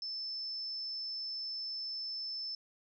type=tone; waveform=sine; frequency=5274 Hz; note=E8; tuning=in tune; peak=-37 dBFS; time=0.02-2.55 s; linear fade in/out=2 ms; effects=none